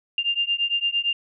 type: beating tone pair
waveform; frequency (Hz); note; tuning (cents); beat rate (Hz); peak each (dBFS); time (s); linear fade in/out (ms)
sine; 2794 / 2802.8; F7 / F7; 0 / +6; 8.8; -24; 0.18-1.13; 2
effects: none